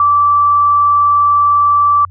sine tone, 1163 Hz, D6, 17 cents flat, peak -7 dBFS, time 0-2.05 s, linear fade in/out 2 ms, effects added 91 Hz sine -32 dBFS peak until 2.1 s

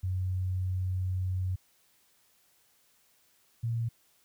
sine tone pair in turn, 92.5 / 115.8 Hz, F#2 / A#2, 0 / -11 cents, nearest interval major third, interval 389 cents, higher second, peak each -28 dBFS, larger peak neither, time 0.03-1.56 / 3.63-3.89 s, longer first, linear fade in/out 10 ms, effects white hiss -67 dBFS RMS until 4.24 s

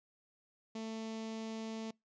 sawtooth tone with notch filter, 222.2 Hz, A3, 17 cents sharp, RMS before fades -42 dBFS, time 0.75-1.91 s, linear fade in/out 5 ms, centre 1500 Hz, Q 1.5, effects noise-tail reverb RT60 0.2 s tail -26 dB re dry + resampled to 16000 Hz

